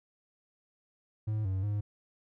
triangle tone with pitch steps, 107.8 / 95 / 103.6 Hz, A2 / F#2 / G#2, -35 / +46 / -4 cents, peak -27 dBFS, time 1.27-1.81 s, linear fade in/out 10 ms, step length 180 ms, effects none

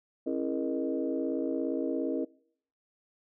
sine tone cluster, 270.9 / 328.4 / 417 / 473.8 / 619 Hz, C#4 / E4 / G#4 / A#4 / D#5, -40 / -6 / +7 / +28 / -9 cents, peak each -32 / -33 / -38 / -35 / -38 dBFS, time 0.26-2.25 s, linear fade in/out 10 ms, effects noise-tail reverb RT60 0.6 s tail -24 dB re dry + tanh soft clip ceiling -17 dBFS

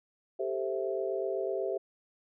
sine chord, A minor seventh, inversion third, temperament equal, 392 / 440 / 523.3 / 659.3 Hz, G4 / A4 / C5 / E5, 0 / 0 / 0 / 0 cents, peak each -33 / -38 / -36 / -36 dBFS, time 0.39-1.78 s, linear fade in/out 10 ms, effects none

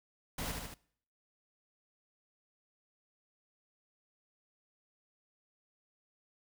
pink noise with echo, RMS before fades -39 dBFS, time 0.38-0.52 s, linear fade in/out 5 ms, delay 74 ms, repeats 3, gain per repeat -3 dB, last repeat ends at 0.742 s, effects noise-tail reverb RT60 0.6 s tail -22 dB re dry

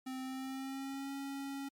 square tone with pitch glide, 260.3 to 275.8 Hz, C4 to C#4, -9 to -9 cents, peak -40 dBFS, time 0.06-1.69 s, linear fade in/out 10 ms, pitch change +100 cents, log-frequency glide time 0.22-1.12 s, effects MP3 96 kbps

